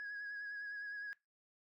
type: tone with vibrato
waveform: sine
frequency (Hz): 1661.2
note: G#6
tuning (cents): 0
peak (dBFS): -40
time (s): 0-1.13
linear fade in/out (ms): 0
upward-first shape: sine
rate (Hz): 9.8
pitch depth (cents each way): 29
effects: noise-tail reverb RT60 0.2 s tail -21 dB re dry + tanh soft clip ceiling -40 dBFS